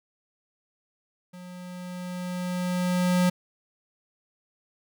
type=tone with level ramp; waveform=square; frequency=180 Hz; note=F#3; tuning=47 cents flat; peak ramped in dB=-42 to -19 dBFS; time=1.33-3.3 s; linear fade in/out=10 ms; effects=none